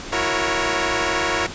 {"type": "chord", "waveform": "10% pulse", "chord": "F# dominant seventh", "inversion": "third", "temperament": "equal with one note detuned", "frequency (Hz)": [329.6, 365.5, 466.2, 554.4], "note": ["E4", "F#4", "A#4", "C#5"], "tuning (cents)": [0, -21, 0, 0], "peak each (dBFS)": -17, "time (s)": [0.12, 1.47], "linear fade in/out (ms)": 10, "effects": ["pink hiss -33 dBFS RMS until 1.54 s", "resampled to 16000 Hz"]}